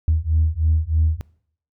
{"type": "beating tone pair", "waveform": "sine", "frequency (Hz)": [77.78, 80.98], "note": ["D#2", "E2"], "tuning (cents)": [0, -30], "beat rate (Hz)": 3.2, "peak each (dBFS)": -18, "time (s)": [0.08, 1.21], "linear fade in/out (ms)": 0, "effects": ["noise-tail reverb RT60 0.6 s tail -22 dB re dry", "tanh soft clip ceiling -9 dBFS"]}